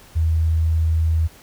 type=tone; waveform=sine; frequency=80.7 Hz; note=E2; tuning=36 cents flat; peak=-15 dBFS; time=0.15-1.28 s; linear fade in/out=20 ms; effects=pink hiss -47 dBFS RMS until 1.42 s